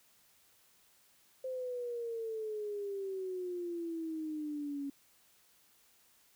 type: exponential sweep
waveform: sine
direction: down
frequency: 522 to 277.2 Hz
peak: -36 dBFS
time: 1.44-4.9 s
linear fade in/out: 5 ms
effects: white hiss -67 dBFS RMS until 6.35 s